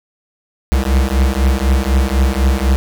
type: beating tone pair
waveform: square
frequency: 64.1 / 68.1 Hz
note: C2 / C#2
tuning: -35 / -30 cents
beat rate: 4 Hz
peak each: -15 / -15 dBFS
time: 0.72-2.76 s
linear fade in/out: 0 ms
effects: none